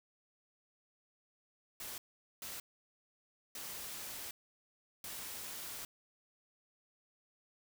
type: noise bursts at uneven times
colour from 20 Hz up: white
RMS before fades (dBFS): -45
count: 4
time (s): 1.8-1.98 / 2.42-2.6 / 3.55-4.31 / 5.04-5.85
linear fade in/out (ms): 2
effects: none